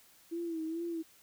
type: tone with vibrato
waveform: sine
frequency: 329.6 Hz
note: E4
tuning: in tune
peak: -34 dBFS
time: 0.31-1.03 s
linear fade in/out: 20 ms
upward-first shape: sine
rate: 2.3 Hz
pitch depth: 65 cents each way
effects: white hiss -62 dBFS RMS until 1.22 s